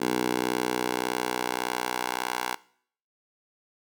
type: tone with high-pass filter sweep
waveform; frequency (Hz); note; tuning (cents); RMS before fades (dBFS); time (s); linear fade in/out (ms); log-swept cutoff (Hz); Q
10% pulse; 61.74; B1; 0; -29; 0-2.56; 20; 330 to 830; 1.2
effects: noise-tail reverb RT60 0.6 s tail -21 dB re dry